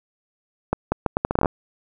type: accelerating click train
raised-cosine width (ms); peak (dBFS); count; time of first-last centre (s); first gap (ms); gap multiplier
1; -5; 12; 0.73-1.458; 190; 0.75
effects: none